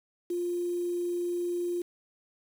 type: tone with quantisation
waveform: sine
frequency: 350.2 Hz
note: F4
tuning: 5 cents sharp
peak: -28 dBFS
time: 0.3-1.82 s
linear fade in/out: 5 ms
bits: 8
effects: none